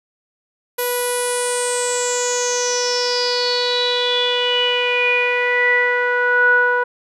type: tone with low-pass filter sweep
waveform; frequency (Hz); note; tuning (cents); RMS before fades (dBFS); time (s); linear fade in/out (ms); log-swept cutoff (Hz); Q
sawtooth; 490.5; B4; -12; -18; 0.78-6.84; 10; 12000 to 1300; 9.7
effects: none